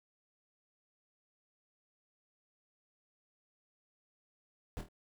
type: noise with echo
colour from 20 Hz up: brown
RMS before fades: -40 dBFS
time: 4.77-4.81 s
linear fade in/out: 0 ms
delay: 25 ms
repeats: 3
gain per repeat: -7 dB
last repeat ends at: 4.885 s
effects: none